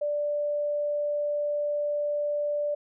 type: tone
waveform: sine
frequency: 587.3 Hz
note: D5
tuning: in tune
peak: -25 dBFS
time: 0.01-2.75 s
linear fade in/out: 10 ms
effects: none